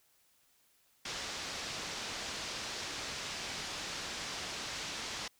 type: low-pass noise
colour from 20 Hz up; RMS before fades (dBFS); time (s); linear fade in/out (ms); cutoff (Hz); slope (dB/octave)
white; -41; 1.05-5.28; 5; 6100; 24
effects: white hiss -70 dBFS RMS until 5.39 s